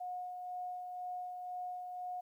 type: tone with tremolo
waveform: sine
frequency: 724 Hz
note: F#5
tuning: 38 cents flat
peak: -38 dBFS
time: 0-2.21 s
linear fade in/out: 10 ms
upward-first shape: sine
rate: 2 Hz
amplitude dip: 35%
effects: 12-bit